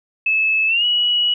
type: tone with pitch glide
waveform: sine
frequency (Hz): 2605 to 2924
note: E7 to F#7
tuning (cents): -21 to -21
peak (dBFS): -14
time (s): 0.26-1.34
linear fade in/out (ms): 5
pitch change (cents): +200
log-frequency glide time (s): 0.67-0.85
effects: none